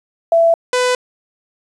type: tone pair in turn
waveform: sine / sawtooth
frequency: 667 / 499.7 Hz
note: E5 / B4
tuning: +20 / +20 cents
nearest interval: perfect fourth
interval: 500 cents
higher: first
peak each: -8 / -9 dBFS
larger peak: first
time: 0.32-0.54 / 0.73-0.95 s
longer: neither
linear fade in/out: 2 ms
effects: resampled to 22050 Hz + 8-bit